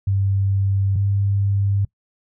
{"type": "tone pair in turn", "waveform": "sine", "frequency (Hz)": [98, 99.6], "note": ["G2", "G2"], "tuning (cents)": [0, 28], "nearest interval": "unison", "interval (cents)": 28, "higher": "second", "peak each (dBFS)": -16, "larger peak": "neither", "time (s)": [[0.07, 0.96], [0.96, 1.85]], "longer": "neither", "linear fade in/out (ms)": 5, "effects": ["noise-tail reverb RT60 0.1 s tail -22 dB re dry"]}